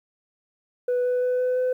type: tone with pitch steps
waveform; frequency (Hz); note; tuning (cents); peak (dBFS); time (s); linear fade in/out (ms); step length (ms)
sine; 493.9 / 497 / 500.2 / 503.4 / 506.6; B4 / B4 / B4 / B4 / B4; 0 / +11 / +22 / +33 / +44; -18; 0.88-1.73; 5; 170
effects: tanh soft clip ceiling -19 dBFS + 10-bit